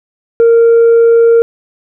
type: tone with tanh clipping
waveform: sine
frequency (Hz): 462.8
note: A#4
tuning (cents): -13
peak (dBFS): -4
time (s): 0.4-1.42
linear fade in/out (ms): 0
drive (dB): 1
effects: none